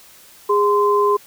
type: tone pair together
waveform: sine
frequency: 410.5 / 1034.4 Hz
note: G#4 / C6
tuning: -20 / -20 cents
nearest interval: octave + major third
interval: 1600 cents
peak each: -15 / -16 dBFS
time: 0.49-1.17 s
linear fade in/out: 10 ms
effects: white hiss -46 dBFS RMS until 1.26 s